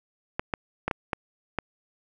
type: clicks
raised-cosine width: 0.5 ms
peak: -11 dBFS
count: 6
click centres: 0.395 / 0.538 / 0.88 / 0.912 / 1.132 / 1.587 s
effects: none